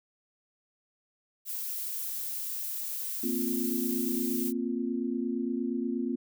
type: noise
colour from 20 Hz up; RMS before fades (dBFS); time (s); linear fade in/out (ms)
violet; -35; 1.45-4.53; 50
type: chord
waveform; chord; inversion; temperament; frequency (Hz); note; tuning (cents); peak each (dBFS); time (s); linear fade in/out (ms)
sine; Bb suspended second; none; equal; 233.1 / 261.6 / 349.2; Bb3 / C4 / F4; 0 / 0 / 0; -32 / -32 / -35; 3.23-6.16; 10
effects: none